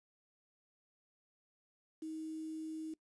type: tone with quantisation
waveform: sine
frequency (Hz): 316.1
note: D#4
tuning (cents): +27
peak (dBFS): -40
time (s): 2.02-2.94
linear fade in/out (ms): 5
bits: 10
effects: noise-tail reverb RT60 0.1 s tail -22 dB re dry + resampled to 22050 Hz